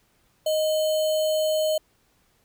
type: tone with sample-and-hold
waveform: sine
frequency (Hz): 622.3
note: D#5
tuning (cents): 0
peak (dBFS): -20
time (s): 0.46-1.78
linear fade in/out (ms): 5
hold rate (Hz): 3675
effects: pink hiss -65 dBFS RMS until 2.44 s